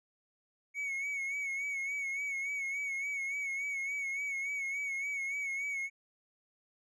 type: tone with vibrato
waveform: triangle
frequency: 2220 Hz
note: C#7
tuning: 2 cents sharp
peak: -32 dBFS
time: 0.74-5.9 s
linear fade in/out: 50 ms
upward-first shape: sine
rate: 3.5 Hz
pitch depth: 52 cents each way
effects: resampled to 24000 Hz